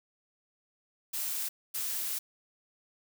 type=noise bursts at uneven times; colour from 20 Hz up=blue; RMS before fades=-34 dBFS; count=2; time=1.13-1.49 / 1.74-2.19 s; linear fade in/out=10 ms; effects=none